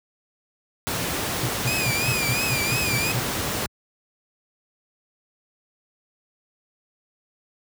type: noise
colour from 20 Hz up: pink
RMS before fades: -26 dBFS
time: 0.87-3.66 s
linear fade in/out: 0 ms
type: tone bursts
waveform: sine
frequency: 123.47 Hz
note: B2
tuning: in tune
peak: -22 dBFS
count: 9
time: 1.43-3.196 s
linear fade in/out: 5 ms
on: 54 ms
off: 160 ms
type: tone with vibrato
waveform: sawtooth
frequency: 2440 Hz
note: D#7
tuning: 34 cents flat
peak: -21 dBFS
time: 1.67-3.12 s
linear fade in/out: 5 ms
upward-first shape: triangle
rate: 2.9 Hz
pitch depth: 100 cents each way
effects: high-pass 80 Hz 12 dB/octave